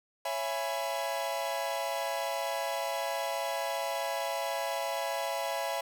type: chord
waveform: 45% pulse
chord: C# minor seventh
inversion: none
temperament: equal with one note detuned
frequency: 554.4 / 669.2 / 830.6 / 987.8 Hz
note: C#5 / E5 / G#5 / B5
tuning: 0 / +26 / 0 / 0 cents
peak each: -37 / -35 / -38 / -38 dBFS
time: 0.25-5.81 s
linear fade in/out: 5 ms
effects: none